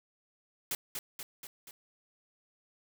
white noise with echo, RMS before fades -34 dBFS, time 0.71-0.75 s, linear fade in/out 2 ms, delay 240 ms, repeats 4, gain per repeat -4 dB, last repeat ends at 1.71 s, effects none

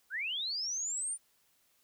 sine linear sweep, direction up, 1394 to 9270 Hz, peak -33 dBFS, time 0.1-1.18 s, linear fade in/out 50 ms, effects white hiss -71 dBFS RMS until 1.83 s

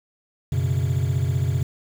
triangle chord, F# suspended fourth, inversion none, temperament just, 92.5 / 123.33 / 138.75 Hz, F#2 / B2 / C#3, 0 / -2 / +2 cents, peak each -22 dBFS, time 0.52-1.63 s, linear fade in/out 5 ms, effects 7-bit

